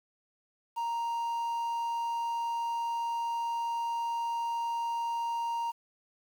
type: tone with quantisation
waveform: triangle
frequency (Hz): 932.3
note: A#5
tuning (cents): 0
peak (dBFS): -28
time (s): 0.76-5.72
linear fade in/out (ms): 20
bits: 9
effects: none